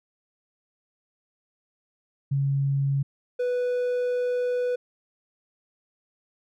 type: tone pair in turn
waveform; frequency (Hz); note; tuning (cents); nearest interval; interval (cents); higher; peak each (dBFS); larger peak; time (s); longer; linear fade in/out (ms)
sine / triangle; 138.59 / 493.9; C#3 / B4; 0 / 0; octave + minor seventh; 2200; second; -21; neither; 2.31-3.03 / 3.39-4.76; second; 10
effects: none